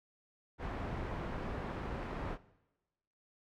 pink low-pass noise, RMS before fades -40 dBFS, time 0.58-2.38 s, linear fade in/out 50 ms, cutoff 1500 Hz, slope 12 dB/octave, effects noise-tail reverb RT60 1.0 s tail -19 dB re dry

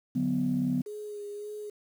sine chord, B minor, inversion first, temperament equal with one note detuned, 146.83 / 185 / 248.8 Hz, D3 / F#3 / B3, 0 / 0 / +13 cents, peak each -32 / -31 / -26 dBFS, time 0.15-0.82 s, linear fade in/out 10 ms
sine tone with vibrato, 415.3 Hz, G#4, in tune, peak -36 dBFS, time 0.86-1.7 s, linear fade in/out 5 ms, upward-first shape sine, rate 1.8 Hz, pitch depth 25 cents each way
effects tanh soft clip ceiling -18 dBFS + 9-bit

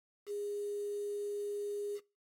sine tone with quantisation, 410 Hz, G#4, 22 cents flat, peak -36 dBFS, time 0.26-2 s, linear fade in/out 50 ms, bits 9, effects noise-tail reverb RT60 0.3 s tail -23 dB re dry + AAC 48 kbps

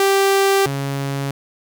sawtooth tone pair in turn, 392 / 138.59 Hz, G4 / C#3, 0 / 0 cents, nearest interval octave + tritone, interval 1800 cents, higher first, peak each -9 / -17 dBFS, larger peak first, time 0-0.66 / 0.66-1.31 s, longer first, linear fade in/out 2 ms, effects none

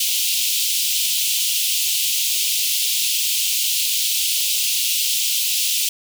pink high-pass noise, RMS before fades -20 dBFS, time 0-5.89 s, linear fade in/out 5 ms, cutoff 2700 Hz, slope 48 dB/octave, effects none

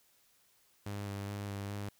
sawtooth tone with vibrato, 100.8 Hz, G2, 49 cents sharp, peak -34 dBFS, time 0.86-1.89 s, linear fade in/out 5 ms, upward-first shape square, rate 2.4 Hz, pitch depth 15 cents each way, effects white hiss -69 dBFS RMS until 1.99 s

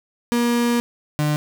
35% pulse tone pair in turn, 238.2 / 150.06 Hz, A#3 / D3, +38 / +38 cents, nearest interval minor sixth, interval 800 cents, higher first, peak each -15 / -16 dBFS, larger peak first, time 0.32-0.8 / 1.19-1.36 s, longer first, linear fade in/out 0 ms, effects none

